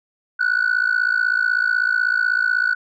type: tone with amplitude modulation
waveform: sine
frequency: 1481 Hz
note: F#6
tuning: 1 cent sharp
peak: -10 dBFS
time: 0.39-2.75 s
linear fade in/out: 20 ms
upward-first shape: sine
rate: 56.1 Hz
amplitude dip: 95%
effects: tanh soft clip ceiling -12 dBFS